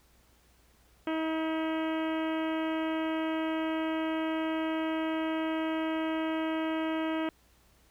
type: harmonic tone with a mistuned harmonic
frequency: 318.9 Hz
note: D#4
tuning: 43 cents sharp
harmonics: 1 / 2 / 3 / 4 / 5 / 6 / 7 / 8 / 9 / 10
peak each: -30 / -36 / -40 / -42 / -44 / -46 / -47 / -48 / -49 / -50 dBFS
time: 1.07-7.29 s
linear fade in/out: 2 ms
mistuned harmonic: 6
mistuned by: +32 cents
effects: added 60 Hz sine -65 dBFS peak until 7.9 s + pink hiss -65 dBFS RMS until 7.9 s